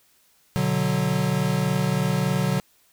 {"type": "chord", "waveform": "square", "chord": "B minor", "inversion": "none", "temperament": "equal", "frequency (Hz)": [123.47, 146.83, 185], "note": ["B2", "D3", "F#3"], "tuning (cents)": [0, 0, 0], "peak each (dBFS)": [-28, -25, -25], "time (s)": [0.56, 2.6], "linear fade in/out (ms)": 0, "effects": ["white hiss -61 dBFS RMS until 2.92 s"]}